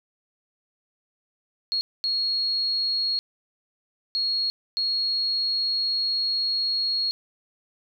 sine tone bursts at uneven times, 4304 Hz, C8, 48 cents sharp, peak -22 dBFS, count 4, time 1.72-1.81 / 2.04-3.19 / 4.15-4.5 / 4.77-7.11 s, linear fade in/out 0 ms, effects none

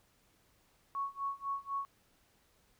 sine tone with tremolo, 1108.7 Hz, C#6, in tune, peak -32 dBFS, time 0.95-1.85 s, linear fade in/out 0 ms, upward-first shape sine, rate 4 Hz, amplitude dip 95%, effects pink hiss -70 dBFS RMS until 2.79 s

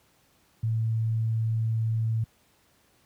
sine tone, 112.2 Hz, A2, 34 cents sharp, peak -23 dBFS, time 0.63-2.24 s, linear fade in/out 5 ms, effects pink hiss -64 dBFS RMS until 3.05 s + high-pass 60 Hz 12 dB/octave

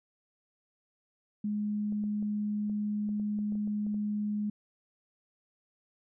sine tone, 208.9 Hz, G#3, 10 cents sharp, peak -29 dBFS, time 1.44-4.5 s, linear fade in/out 5 ms
clicks, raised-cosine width 2 ms, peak -37 dBFS, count 12, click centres 1.924 / 2.039 / 2.226 / 2.697 / 3.091 / 3.198 / 3.389 / 3.523 / 3.554 / 3.675 / 3.866 / 3.944 s
effects none

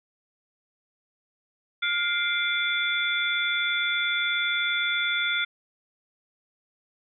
sine tone cluster, 1412 / 2091 / 2341 / 3466 Hz, F6 / C7 / D7 / A7, +19 / -2 / -6 / -27 cents, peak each -27 / -29 / -33 / -28 dBFS, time 1.82-5.45 s, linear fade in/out 10 ms, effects none

